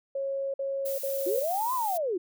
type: tone bursts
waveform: sine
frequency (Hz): 547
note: C#5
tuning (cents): -23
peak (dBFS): -28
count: 3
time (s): 0.15-1.422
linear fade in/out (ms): 5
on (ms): 390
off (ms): 51
type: noise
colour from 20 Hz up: violet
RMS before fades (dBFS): -37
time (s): 0.85-1.98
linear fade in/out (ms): 10
type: linear two-way sweep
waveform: sine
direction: up then down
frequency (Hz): 329.6 to 1053 to 329.6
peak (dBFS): -26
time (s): 1.26-2.18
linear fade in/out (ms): 10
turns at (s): 1.74
effects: none